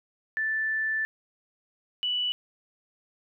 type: tone pair in turn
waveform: sine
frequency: 1760 / 2960 Hz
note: A6 / F#7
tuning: 0 / 0 cents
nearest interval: major sixth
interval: 900 cents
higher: second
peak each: -25 / -25 dBFS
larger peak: neither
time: 0.37-1.05 / 2.03-2.32 s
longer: first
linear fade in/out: 0 ms
effects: none